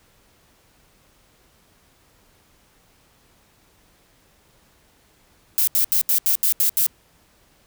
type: noise bursts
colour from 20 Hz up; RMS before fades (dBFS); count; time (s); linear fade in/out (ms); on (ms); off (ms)
violet; -18; 8; 5.58-6.864; 0; 94; 76
effects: pink hiss -58 dBFS RMS until 7.66 s